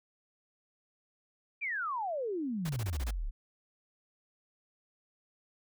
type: exponential sweep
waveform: sine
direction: down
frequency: 2454 to 30.94 Hz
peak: -32 dBFS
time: 1.61-3.31 s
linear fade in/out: 20 ms
type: noise bursts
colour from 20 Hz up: pink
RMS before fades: -42 dBFS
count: 7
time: 2.65-3.109 s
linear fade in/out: 5 ms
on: 45 ms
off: 24 ms
effects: none